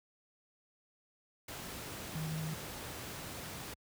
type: tone in noise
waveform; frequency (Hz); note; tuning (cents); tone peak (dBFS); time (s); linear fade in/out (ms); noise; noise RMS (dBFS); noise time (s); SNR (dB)
sine; 157.6; D#3; +23; -36; 2.15-2.54; 5; pink; -44; 1.48-3.74; +5
effects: high-pass 60 Hz 12 dB/octave